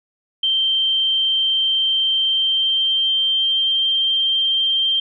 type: tone with pitch glide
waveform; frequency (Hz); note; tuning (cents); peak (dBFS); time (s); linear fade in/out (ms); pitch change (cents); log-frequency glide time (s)
sine; 3136 to 3158; G7 to G7; 0 to +12; -15; 0.43-5; 5; +12; 2.18-3.85
effects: none